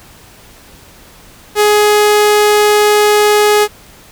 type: tone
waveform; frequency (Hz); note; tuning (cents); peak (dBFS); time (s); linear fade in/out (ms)
sawtooth; 418.5; G#4; +13; -3; 1.55-3.68; 50
effects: pink hiss -40 dBFS RMS until 4.11 s